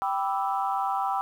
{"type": "chord", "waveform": "sine", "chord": "E minor seventh", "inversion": "first", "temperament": "equal", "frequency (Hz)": [784, 987.8, 1174.7, 1318.5], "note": ["G5", "B5", "D6", "E6"], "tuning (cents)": [0, 0, 0, 0], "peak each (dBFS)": [-27, -30, -33, -32], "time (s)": [0.02, 1.21], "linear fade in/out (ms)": 0, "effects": ["tanh soft clip ceiling -14 dBFS", "9-bit"]}